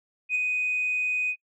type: tone with ADSR envelope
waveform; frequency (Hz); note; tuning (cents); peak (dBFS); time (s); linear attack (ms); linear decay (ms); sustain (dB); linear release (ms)
sine; 2495; D#7; +4; -19; 0.29-1.36; 64; 7; -4; 65
effects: noise-tail reverb RT60 0.1 s tail -26 dB re dry + tanh soft clip ceiling -19 dBFS